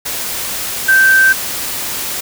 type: tone in noise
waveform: sine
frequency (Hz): 1559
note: G6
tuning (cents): -10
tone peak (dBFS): -6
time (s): 0.88-1.33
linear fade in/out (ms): 10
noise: white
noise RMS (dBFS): -21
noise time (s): 0.05-2.21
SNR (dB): +12
effects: none